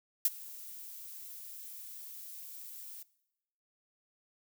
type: noise with ADSR envelope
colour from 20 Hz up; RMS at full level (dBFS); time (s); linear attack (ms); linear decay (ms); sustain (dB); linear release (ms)
violet; -24; 0.25-3.03; 4; 34; -23; 6
effects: noise-tail reverb RT60 0.9 s tail -21 dB re dry